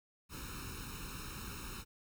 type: noise with comb filter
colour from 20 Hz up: pink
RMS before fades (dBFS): -45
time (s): 0.29-1.85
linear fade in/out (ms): 50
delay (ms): 0.75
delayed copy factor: +0.95
effects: none